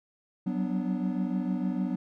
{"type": "chord", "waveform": "triangle", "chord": "G major seventh", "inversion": "third", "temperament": "equal with one note detuned", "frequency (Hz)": [185, 191.63, 246.9, 293.7], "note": ["F#3", "G3", "B3", "D4"], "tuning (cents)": [0, -39, 0, 0], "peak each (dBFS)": [-29, -32, -30, -33], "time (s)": [0.46, 1.96], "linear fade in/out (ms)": 10, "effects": []}